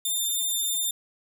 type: tone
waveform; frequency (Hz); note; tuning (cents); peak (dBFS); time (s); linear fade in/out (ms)
10% pulse; 3603; A7; +40; -17; 0.05-0.91; 5
effects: none